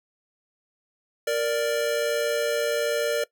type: tone pair together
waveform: square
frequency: 466.2 / 587.4 Hz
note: A#4 / D5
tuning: 0 / 0 cents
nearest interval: major third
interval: 400 cents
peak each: -26 dBFS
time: 1.27-3.24 s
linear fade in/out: 5 ms
effects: noise-tail reverb RT60 0.1 s tail -20 dB re dry